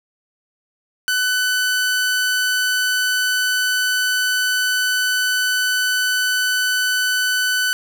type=tone; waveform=sawtooth; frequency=1500 Hz; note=F#6; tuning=23 cents sharp; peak=-13 dBFS; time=1.08-7.73 s; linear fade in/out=0 ms; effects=none